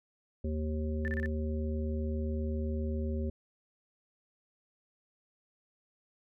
harmonic tone, 77.3 Hz, D#2, 11 cents flat, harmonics 1 / 3 / 5 / 7, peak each -32 / -37 / -41 / -44 dBFS, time 0.44-3.3 s, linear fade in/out 5 ms
sine tone bursts, 1771 Hz, A6, 11 cents sharp, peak -35 dBFS, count 4, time 1.05-1.259 s, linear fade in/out 0 ms, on 29 ms, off 31 ms
effects none

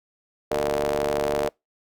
sawtooth ring-modulated tone, 72 Hz, D2, 34 cents flat, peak -15 dBFS, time 0.51-1.49 s, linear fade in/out 5 ms, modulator 527 Hz, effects noise-tail reverb RT60 0.2 s tail -26 dB re dry

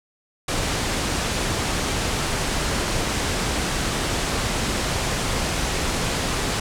pink low-pass noise, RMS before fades -24 dBFS, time 0.48-6.6 s, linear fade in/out 5 ms, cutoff 9300 Hz, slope 24 dB/octave, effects none

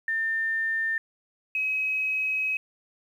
sine tone pair in turn, 1800 / 2546 Hz, A6 / D#7, +39 / +39 cents, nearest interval tritone, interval 600 cents, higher second, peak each -24 dBFS, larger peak neither, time 0.08-0.98 / 1.55-2.57 s, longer second, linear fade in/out 2 ms, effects 9-bit

